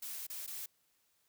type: noise with dropouts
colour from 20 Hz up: blue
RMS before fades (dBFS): -43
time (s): 0.02-0.66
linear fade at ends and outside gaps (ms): 5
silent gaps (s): 0.268-0.299 / 0.465-0.475
effects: white hiss -75 dBFS RMS until 1.28 s